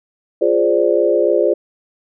sine chord, D half-diminished seventh, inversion first, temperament equal, 349.2 / 415.3 / 523.3 / 587.3 Hz, F4 / Ab4 / C5 / D5, 0 / 0 / 0 / 0 cents, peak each -17 dBFS, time 0.41-1.54 s, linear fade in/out 10 ms, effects none

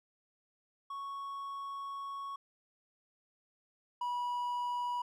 triangle tone pair in turn, 1108.7 / 973.9 Hz, C#6 / B5, 0 / -24 cents, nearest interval major second, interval 224 cents, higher first, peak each -37 / -31 dBFS, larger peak second, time 0.9-2.36 / 4.01-5.02 s, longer first, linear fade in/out 5 ms, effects none

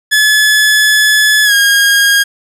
sawtooth tone with pitch glide, 1716 to 1628.1 Hz, A6 to G#6, -44 to -35 cents, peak -3 dBFS, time 0.11-2.24 s, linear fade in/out 20 ms, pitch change -91 cents, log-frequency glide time 1.44-1.53 s, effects resampled to 32000 Hz + 7-bit

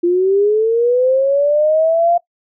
sine linear sweep, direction up, 342.2 to 698.5 Hz, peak -10 dBFS, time 0.03-2.18 s, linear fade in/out 10 ms, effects noise-tail reverb RT60 0.1 s tail -19 dB re dry

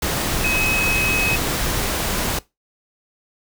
sine tone in noise, 2549 Hz, D#7, 41 cents sharp, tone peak -19 dBFS, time 0.44-1.36 s, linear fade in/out 5 ms, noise pink, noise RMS -22 dBFS, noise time 0.02-2.39 s, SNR 0 dB, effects noise-tail reverb RT60 0.2 s tail -20 dB re dry

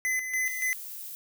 square tone with tremolo, 2027 Hz, B6, 45 cents sharp, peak -26 dBFS, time 0.05-0.73 s, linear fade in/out 0 ms, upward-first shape square, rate 3.5 Hz, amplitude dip 55%
violet noise, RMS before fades -40 dBFS, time 0.46-1.15 s, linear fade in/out 0 ms
effects none

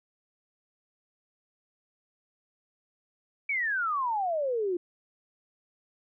sine exponential sweep, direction down, 2323 to 341.7 Hz, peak -26 dBFS, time 3.49-4.77 s, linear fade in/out 5 ms, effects none

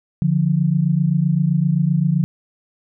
sine tone pair together, 146.5 / 174.22 Hz, D3 / F3, -4 / -4 cents, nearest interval minor third, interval 300 cents, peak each -17 dBFS, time 0.22-2.24 s, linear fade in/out 0 ms, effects none

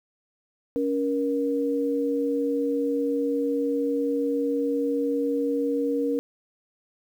sine tone pair together, 280.7 / 472.8 Hz, C#4 / A#4, +22 / +24 cents, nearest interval major sixth, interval 902 cents, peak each -25 dBFS, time 0.76-6.19 s, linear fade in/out 0 ms, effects 9-bit

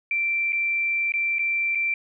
sine tone with dropouts, 2349 Hz, D7, in tune, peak -21 dBFS, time 0.11-1.94 s, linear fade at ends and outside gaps 2 ms, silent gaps 0.523-0.529 / 1.121-1.138 / 1.385-1.392 / 1.75-1.754 s, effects none

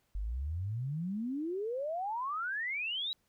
sine exponential sweep, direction up, 46.25 to 3951 Hz, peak -33 dBFS, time 0.15-3.13 s, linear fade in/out 0 ms, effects pink hiss -75 dBFS RMS until 3.28 s

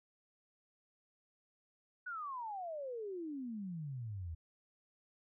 sine exponential sweep, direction down, 1502 to 77.78 Hz, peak -40 dBFS, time 2.06-4.35 s, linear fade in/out 10 ms, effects none

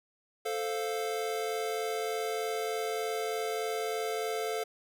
square chord, F major, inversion first, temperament equal, 440 / 523.3 / 698.5 Hz, A4 / C5 / F5, 0 / 0 / 0 cents, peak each -34 / -40 / -37 dBFS, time 0.45-4.64 s, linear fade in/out 10 ms, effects none

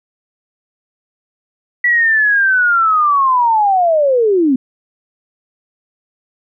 sine linear sweep, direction down, 1959 to 246.9 Hz, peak -9 dBFS, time 1.84-4.56 s, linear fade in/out 5 ms, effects none

